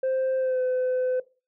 sine tone with pitch glide, 523.3 to 508.4 Hz, C5 to C5, 0 to -50 cents, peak -20 dBFS, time 0.03-1.2 s, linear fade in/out 5 ms, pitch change -50 cents, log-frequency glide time 0.38-0.61 s, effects noise-tail reverb RT60 0.3 s tail -19 dB re dry + tanh soft clip ceiling -21 dBFS

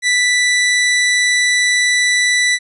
sawtooth tone, 1975.5 Hz, B6, in tune, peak -8 dBFS, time 0.02-2.59 s, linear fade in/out 50 ms, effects resampled to 24000 Hz

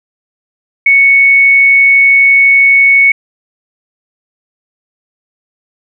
sine tone, 2217 Hz, C#7, in tune, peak -3 dBFS, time 0.86-3.12 s, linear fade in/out 5 ms, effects none

